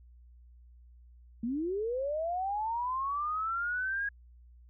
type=linear sweep; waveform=sine; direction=up; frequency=220 to 1656 Hz; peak=-30 dBFS; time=1.43-4.09 s; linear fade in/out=5 ms; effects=added 60 Hz sine -53 dBFS peak until 4.69 s